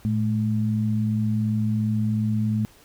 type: tone pair together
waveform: sine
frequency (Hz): 111.8 / 214.6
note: A2 / A3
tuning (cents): +28 / -43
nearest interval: major seventh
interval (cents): 1129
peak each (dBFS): -23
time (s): 0.05-2.65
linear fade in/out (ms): 0
effects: pink hiss -53 dBFS RMS until 2.84 s